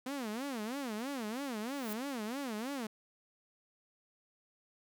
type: tone with vibrato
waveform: sawtooth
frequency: 244.7 Hz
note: B3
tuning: 16 cents flat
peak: -33 dBFS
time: 0.06-2.87 s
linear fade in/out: 5 ms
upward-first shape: sine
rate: 3.1 Hz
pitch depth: 270 cents each way
type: noise with exponential growth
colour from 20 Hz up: violet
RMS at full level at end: -41 dBFS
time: 1.64-1.93 s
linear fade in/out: 0 ms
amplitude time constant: 62 ms
effects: none